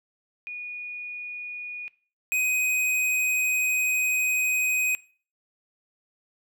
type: tone pair in turn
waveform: sine / square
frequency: 2455 / 2508 Hz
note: D#7 / D#7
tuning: -24 / +13 cents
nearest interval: unison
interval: 37 cents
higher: second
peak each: -32 / -23 dBFS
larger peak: second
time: 0.47-1.88 / 2.32-4.95 s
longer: second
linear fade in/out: 0 ms
effects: noise-tail reverb RT60 0.4 s tail -20 dB re dry